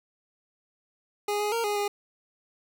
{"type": "tone with pitch steps", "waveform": "25% pulse", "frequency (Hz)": [412.8, 416.8, 462.4, 413.7, 409.1], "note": ["G#4", "G#4", "A#4", "G#4", "G#4"], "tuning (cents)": [-10, 6, -14, -7, -26], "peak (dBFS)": -22, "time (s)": [1.28, 1.88], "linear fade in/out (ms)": 5, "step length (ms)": 120, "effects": []}